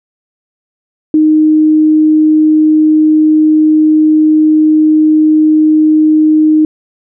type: tone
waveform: sine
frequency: 309.5 Hz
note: D#4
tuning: 9 cents flat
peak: -4 dBFS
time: 1.14-6.65 s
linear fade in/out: 2 ms
effects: none